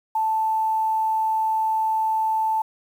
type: tone with quantisation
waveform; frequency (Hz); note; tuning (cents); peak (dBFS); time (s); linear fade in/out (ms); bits
sine; 880; A5; 0; -19; 0.15-2.62; 5; 8
effects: none